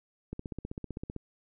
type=click train; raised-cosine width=3 ms; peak=-24 dBFS; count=14; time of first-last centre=0.33-1.163 s; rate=15.6 Hz; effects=none